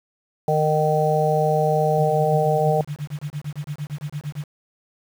harmonic tone, 153.8 Hz, D#3, 20 cents flat, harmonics 1 / 3 / 4 / 5, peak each -22 / -22 / -22 / -22 dBFS, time 0.48-2.81 s, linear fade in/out 2 ms
sine tone with tremolo, 147.6 Hz, D3, 9 cents sharp, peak -24 dBFS, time 1.98-4.46 s, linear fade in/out 2 ms, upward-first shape sine, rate 8.8 Hz, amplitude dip 100%
effects 7-bit

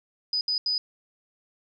sine tone bursts at uneven times, 4978 Hz, D#8, in tune, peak -23 dBFS, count 3, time 0.33-0.41 / 0.48-0.58 / 0.66-0.78 s, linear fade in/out 2 ms, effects none

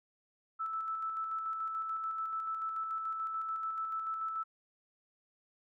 sine tone with tremolo, 1315 Hz, E6, 5 cents flat, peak -33 dBFS, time 0.59-4.44 s, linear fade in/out 20 ms, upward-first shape square, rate 6.9 Hz, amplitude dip 30%, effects none

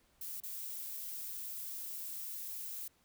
violet noise with dropouts, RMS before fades -43 dBFS, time 0.21-2.88 s, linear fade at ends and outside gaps 5 ms, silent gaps 0.403-0.434 s, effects pink hiss -71 dBFS RMS until 3.04 s

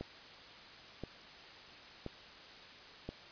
click train, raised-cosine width 2 ms, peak -27 dBFS, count 4, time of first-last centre 0.01-3.09 s, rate 0.974 Hz, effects white hiss -53 dBFS RMS until 3.31 s + resampled to 11025 Hz

